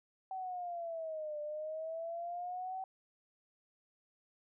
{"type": "exponential two-way sweep", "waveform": "sine", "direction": "down then up", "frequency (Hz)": [765, 593, 765], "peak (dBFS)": -38, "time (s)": [0.31, 2.84], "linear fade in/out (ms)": 2, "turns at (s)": 1.4, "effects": []}